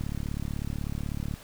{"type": "click train", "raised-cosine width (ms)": 5, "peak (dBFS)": -20, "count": 49, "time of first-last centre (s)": [0.01, 1.34], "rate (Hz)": 36.1, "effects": ["pink hiss -49 dBFS RMS until 1.43 s"]}